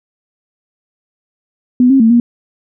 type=tone with pitch steps; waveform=sine; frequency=248.9 / 269 / 225.1 / 237.7 Hz; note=B3 / C4 / A3 / A#3; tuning=+14 / +48 / +40 / +34 cents; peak=-5 dBFS; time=1.8-2.2 s; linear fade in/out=2 ms; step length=100 ms; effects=none